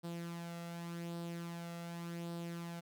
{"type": "tone with flanger", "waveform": "sawtooth", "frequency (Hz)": 170.2, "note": "F3", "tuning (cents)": -44, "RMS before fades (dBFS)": -44, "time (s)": [0.03, 2.81], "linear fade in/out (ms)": 20, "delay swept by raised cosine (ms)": [0.22, 1.52], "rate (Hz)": 0.87, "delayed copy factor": 0.5, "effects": []}